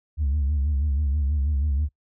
sine tone with vibrato, 71.8 Hz, D2, 39 cents flat, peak -18 dBFS, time 0.17-1.89 s, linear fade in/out 50 ms, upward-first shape sine, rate 6.2 Hz, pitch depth 110 cents each way, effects noise-tail reverb RT60 0.1 s tail -25 dB re dry + tanh soft clip ceiling -18 dBFS

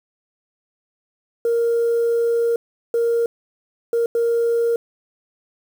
sine tone bursts at uneven times, 466.7 Hz, A#4, 2 cents sharp, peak -14 dBFS, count 4, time 1.45-2.56 / 2.94-3.26 / 3.93-4.06 / 4.15-4.76 s, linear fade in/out 2 ms, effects tanh soft clip ceiling -13 dBFS + 7-bit

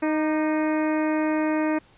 harmonic tone with a mistuned harmonic, 310 Hz, D#4, 6 cents flat, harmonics 1 / 2 / 3 / 4 / 5 / 6 / 7 / 8, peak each -22 / -28 / -32 / -37 / -37 / -37 / -39 / -41 dBFS, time 0.02-1.79 s, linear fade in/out 10 ms, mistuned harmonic 4, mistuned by -44 cents, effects pink hiss -56 dBFS RMS until 1.97 s + resampled to 8000 Hz

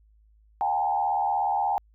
sine tone with frequency modulation, 815 Hz, G#5, 33 cents flat, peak -22 dBFS, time 0.61-1.78 s, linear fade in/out 0 ms, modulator 76.7 Hz, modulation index 1.1, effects added 53 Hz sine -56 dBFS peak until 1.94 s

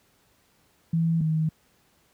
sine tone pair in turn, 164.81 / 157.88 Hz, E3 / D#3, 0 / +26 cents, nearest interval minor second, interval 74 cents, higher first, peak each -20 / -21 dBFS, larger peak first, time 0.93-1.21 / 1.21-1.49 s, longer neither, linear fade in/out 5 ms, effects pink hiss -64 dBFS RMS until 2.13 s + high-pass 60 Hz 12 dB/octave

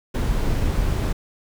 brown noise, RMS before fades -21 dBFS, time 0.14-1.13 s, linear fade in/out 10 ms, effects none

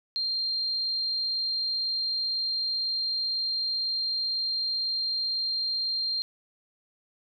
sine tone, 4186 Hz, C8, in tune, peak -26 dBFS, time 0.16-6.22 s, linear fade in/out 0 ms, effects none

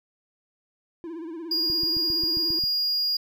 triangle tone with vibrato, 329.6 Hz, E4, in tune, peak -31 dBFS, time 1.04-2.59 s, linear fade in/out 0 ms, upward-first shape sine, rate 17 Hz, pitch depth 96 cents each way
triangle tone, 4850 Hz, D#8, 45 cents flat, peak -21 dBFS, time 1.51-3.17 s, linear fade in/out 5 ms
click train, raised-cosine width 5 ms, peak -27 dBFS, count 8, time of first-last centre 1.7-2.638 s, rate 7.46 Hz
effects none

